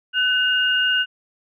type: tone pair together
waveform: sine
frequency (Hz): 1503 / 2837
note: F#6 / F7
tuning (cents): +27 / +27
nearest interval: major seventh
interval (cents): 1100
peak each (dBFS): -19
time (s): 0.13-1.06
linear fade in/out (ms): 50
effects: none